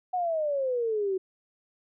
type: exponential sweep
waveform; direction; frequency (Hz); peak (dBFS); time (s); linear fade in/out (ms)
sine; down; 744 to 370; -25; 0.13-1.18; 10
effects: none